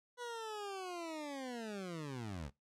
20% pulse linear sweep, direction down, 493.5 to 63 Hz, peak -37 dBFS, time 0.17-2.51 s, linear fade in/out 50 ms, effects noise-tail reverb RT60 0.2 s tail -22 dB re dry + low-pass 9000 Hz 12 dB/octave

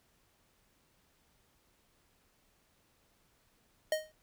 square tone with exponential decay, 622.3 Hz, D#5, in tune, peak -26 dBFS, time 3.92-4.12 s, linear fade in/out 2 ms, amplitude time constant 42 ms, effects pink hiss -71 dBFS RMS until 4.22 s

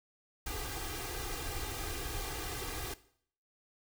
pink noise with comb filter, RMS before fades -39 dBFS, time 0.46-2.94 s, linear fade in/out 5 ms, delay 2.5 ms, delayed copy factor +0.95, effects noise-tail reverb RT60 0.6 s tail -17 dB re dry

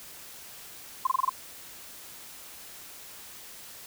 sine tone bursts, 1046.5 Hz, C6, in tune, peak -20 dBFS, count 6, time 1.05-1.295 s, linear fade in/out 5 ms, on 20 ms, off 25 ms, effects white hiss -46 dBFS RMS until 3.86 s

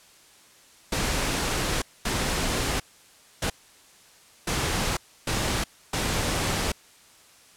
pink noise bursts at uneven times, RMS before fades -26 dBFS, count 6, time 0.92-1.82 / 2.05-2.8 / 3.42-3.5 / 4.47-4.97 / 5.27-5.64 / 5.93-6.72 s, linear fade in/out 5 ms, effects white hiss -54 dBFS RMS until 7.56 s + low-pass 10000 Hz 12 dB/octave

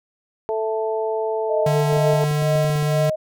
harmonic tone, 220 Hz, A3, in tune, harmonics 2 / 3 / 4, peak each -22 / -26 / -28 dBFS, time 0.49-2.24 s, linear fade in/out 0 ms
sine tone with tremolo, 624 Hz, D#5, 5 cents sharp, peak -18 dBFS, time 1.49-3.16 s, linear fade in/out 10 ms, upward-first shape sine, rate 2.1 Hz, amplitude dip 90%
square tone, 148.8 Hz, D3, 23 cents sharp, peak -19 dBFS, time 1.66-3.1 s, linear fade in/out 5 ms
clicks, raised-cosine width 2 ms, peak -22 dBFS, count 10, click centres 1.926 / 1.969 / 2.134 / 2.312 / 2.423 / 2.556 / 2.647 / 2.699 / 2.757 / 2.826 s
effects none

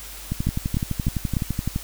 two click trains, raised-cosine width 5 ms, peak -11 / -9 dBFS, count 18 / 4, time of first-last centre 0.32-1.761 / 0.47-1.368 s, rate 11.8 / 3.34 Hz, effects added 49 Hz sine -41 dBFS peak until 1.83 s + white hiss -39 dBFS RMS until 1.83 s

